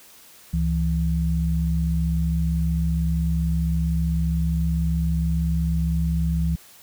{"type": "tone pair together", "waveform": "sine", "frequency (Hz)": [69.3, 164.82], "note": ["C#2", "E3"], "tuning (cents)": [0, 0], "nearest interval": "octave + minor third", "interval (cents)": 1500, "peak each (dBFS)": [-22, -22], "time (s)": [0.53, 6.56], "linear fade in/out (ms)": 10, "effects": ["white hiss -49 dBFS RMS until 6.82 s"]}